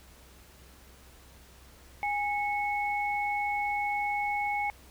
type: tone pair together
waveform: sine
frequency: 821.9 / 2200 Hz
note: G#5 / C#7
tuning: -18 / -14 cents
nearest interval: octave + perfect fourth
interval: 1704 cents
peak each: -29 / -32 dBFS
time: 2.03-4.7 s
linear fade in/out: 0 ms
effects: added 64 Hz sine -55 dBFS peak until 4.9 s + pink hiss -56 dBFS RMS until 4.9 s